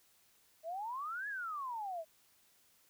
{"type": "exponential two-way sweep", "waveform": "sine", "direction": "up then down", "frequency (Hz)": [622.3, 1721, 622.3], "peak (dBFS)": -38, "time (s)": [0.63, 2.05], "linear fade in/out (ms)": 50, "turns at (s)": 1.28, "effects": ["white hiss -69 dBFS RMS until 2.89 s"]}